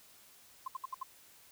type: tone bursts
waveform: sine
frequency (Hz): 1050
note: C6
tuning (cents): +6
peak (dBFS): -35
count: 5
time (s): 0.66-1.032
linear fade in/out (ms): 5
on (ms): 20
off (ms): 68
effects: white hiss -60 dBFS RMS until 1.51 s